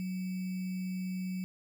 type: tone with sample-and-hold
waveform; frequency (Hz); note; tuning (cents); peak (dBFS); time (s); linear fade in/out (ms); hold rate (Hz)
sine; 185; F#3; 0; -33; 0-1.44; 0; 2450
effects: none